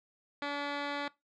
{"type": "tone with low-pass filter", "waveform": "10% pulse", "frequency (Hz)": 286.8, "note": "D4", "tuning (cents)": -41, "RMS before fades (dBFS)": -36, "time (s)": [0.42, 1.08], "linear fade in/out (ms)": 2, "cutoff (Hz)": 3100, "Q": 2.8, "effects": ["noise-tail reverb RT60 0.2 s tail -21 dB re dry"]}